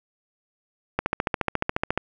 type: click train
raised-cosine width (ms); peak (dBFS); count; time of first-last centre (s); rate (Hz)
0.5; -7; 15; 0.99-1.976; 14.2
effects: none